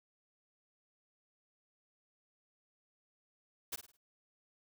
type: noise with echo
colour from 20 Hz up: white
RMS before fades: -39 dBFS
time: 3.72-3.76 s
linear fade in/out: 10 ms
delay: 53 ms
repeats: 4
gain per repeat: -9 dB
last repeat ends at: 3.972 s
effects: none